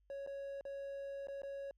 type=tone with dropouts; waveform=triangle; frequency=554.4 Hz; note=C#5; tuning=in tune; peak=-40 dBFS; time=0.1-1.71 s; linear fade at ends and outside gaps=1 ms; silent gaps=0.264-0.273 / 0.61-0.652 / 1.271-1.284 / 1.419-1.433 s; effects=added 50 Hz sine -70 dBFS peak until 1.77 s